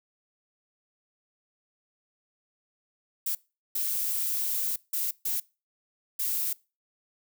violet noise bursts at uneven times, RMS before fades -29 dBFS, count 5, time 3.26-3.35 / 3.75-4.76 / 4.93-5.11 / 5.25-5.4 / 6.19-6.53 s, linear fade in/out 5 ms, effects noise-tail reverb RT60 0.3 s tail -23 dB re dry

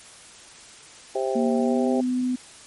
harmonic tone, 131.6 Hz, C3, 10 cents sharp, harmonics 3 / 4 / 5 / 6, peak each -26 / -27 / -30 / -31 dBFS, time 1.15-2.01 s, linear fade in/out 5 ms
sine tone with pitch glide, 236.3 to 251.8 Hz, A#3 to B3, +24 to +34 cents, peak -21 dBFS, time 1.35-2.36 s, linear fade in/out 10 ms, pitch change +110 cents, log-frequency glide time 1.55-1.91 s
effects white hiss -46 dBFS RMS until 2.66 s + MP3 48 kbps

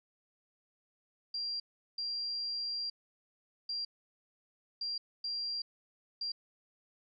sine tone bursts at uneven times, 4754 Hz, D8, 20 cents sharp, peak -34 dBFS, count 6, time 1.34-1.6 / 1.98-2.9 / 3.69-3.85 / 4.81-4.98 / 5.24-5.62 / 6.21-6.32 s, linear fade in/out 5 ms, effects none

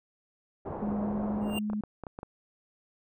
white low-pass noise, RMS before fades -37 dBFS, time 0.65-1.59 s, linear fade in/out 10 ms, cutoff 820 Hz, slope 24 dB/octave
sine tone with pitch glide, 207.7 to 210.8 Hz, G#3 to G#3, 0 to +26 cents, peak -29 dBFS, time 0.82-1.81 s, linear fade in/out 5 ms, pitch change +26 cents, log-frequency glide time 1.01-1.59 s
square tone with exponential growth, 2794 Hz, F7, in tune, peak -31 dBFS, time 1.41-1.59 s, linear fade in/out 5 ms, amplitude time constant 38 ms
clicks, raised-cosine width 1 ms, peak -25 dBFS, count 9, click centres 1.499 / 1.532 / 1.7 / 1.733 / 1.837 / 2.037 / 2.068 / 2.189 / 2.231 s
effects none

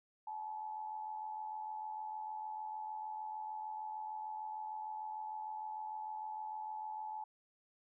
sine tone with amplitude modulation, 862 Hz, A5, 36 cents flat, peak -38 dBFS, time 0.27-7.24 s, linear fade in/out 5 ms, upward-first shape sine, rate 86.6 Hz, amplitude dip 55%, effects none

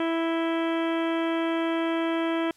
harmonic tone with a mistuned harmonic, 329.6 Hz, E4, in tune, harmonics 1 / 2 / 3 / 4 / 5 / 6 / 7 / 8 / 9 / 10, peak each -25 / -31 / -35 / -37 / -39 / -41 / -42 / -43 / -44 / -45 dBFS, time 0-2.51 s, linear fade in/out 2 ms, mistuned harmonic 9, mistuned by +71 cents, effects white hiss -60 dBFS RMS until 2.56 s + low-pass 10000 Hz 12 dB/octave

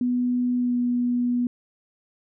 sine tone with pitch glide, 246.8 to 244 Hz, B3 to B3, -1 to -21 cents, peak -20 dBFS, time 0.01-1.47 s, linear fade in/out 2 ms, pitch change -20 cents, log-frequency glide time 0.58-0.76 s, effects none

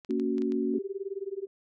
clicks, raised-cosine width 0.2 ms, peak -30 dBFS, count 6, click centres 0.048 / 0.108 / 0.198 / 0.382 / 0.42 / 0.521 s
sine chord, F# major, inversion first, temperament just, 231.2 / 277.5 / 370 Hz, A#3 / C#4 / F#4, -14 / +2 / 0 cents, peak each -30 dBFS, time 0.09-0.79 s, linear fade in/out 10 ms
sine tone with tremolo, 392 Hz, G4, in tune, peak -29 dBFS, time 0.74-1.47 s, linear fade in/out 2 ms, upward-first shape sine, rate 19 Hz, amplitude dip 95%
effects none

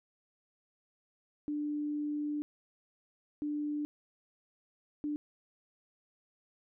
sine tone bursts at uneven times, 296.1 Hz, D4, 14 cents sharp, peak -32 dBFS, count 3, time 1.48-2.42 / 3.42-3.85 / 5.04-5.16 s, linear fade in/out 0 ms, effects none

